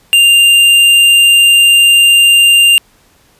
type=tone with tanh clipping; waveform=triangle; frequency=2793 Hz; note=F7; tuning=1 cent flat; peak=-5 dBFS; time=0.13-2.78 s; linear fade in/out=0 ms; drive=18 dB; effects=pink hiss -49 dBFS RMS until 3.39 s + resampled to 32000 Hz